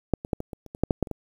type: clicks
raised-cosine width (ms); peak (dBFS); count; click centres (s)
2; -7 / -20 / -10 / -18 / -22 / -30 / -23 / -7 / -7 / -8 / -26 / -17; 12; 0.137 / 0.249 / 0.332 / 0.404 / 0.532 / 0.663 / 0.749 / 0.836 / 0.908 / 1.027 / 1.072 / 1.113
effects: 8-bit